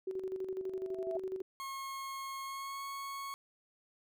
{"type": "tone with tremolo", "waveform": "sine", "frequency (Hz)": 377.5, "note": "F#4", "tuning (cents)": 35, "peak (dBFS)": -34, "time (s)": [0.07, 1.42], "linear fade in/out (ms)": 5, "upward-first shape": "square", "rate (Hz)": 12, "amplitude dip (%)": 55}
{"type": "tone with exponential growth", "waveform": "sine", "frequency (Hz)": 659.3, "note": "E5", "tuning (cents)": 0, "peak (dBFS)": -33, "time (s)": [0.57, 1.17], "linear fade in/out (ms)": 2, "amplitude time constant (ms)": 130}
{"type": "tone with pitch glide", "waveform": "40% pulse", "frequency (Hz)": [1084, 1102.9], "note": ["C#6", "C#6"], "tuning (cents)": [-39, -9], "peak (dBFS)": -39, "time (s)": [1.6, 3.34], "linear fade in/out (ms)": 0, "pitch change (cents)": 30, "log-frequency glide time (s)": [2.44, 2.83]}
{"effects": []}